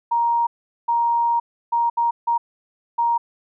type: tone bursts at uneven times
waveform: sine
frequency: 938 Hz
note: A#5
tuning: 11 cents sharp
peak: -16 dBFS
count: 6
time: 0.11-0.47 / 0.88-1.4 / 1.72-1.9 / 1.97-2.11 / 2.27-2.38 / 2.98-3.18 s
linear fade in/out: 10 ms
effects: none